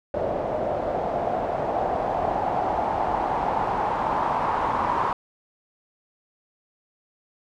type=noise with low-pass filter sweep; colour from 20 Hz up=white; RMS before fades=-25 dBFS; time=0.14-5.13 s; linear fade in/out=2 ms; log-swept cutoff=610 to 1000 Hz; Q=4.3; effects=none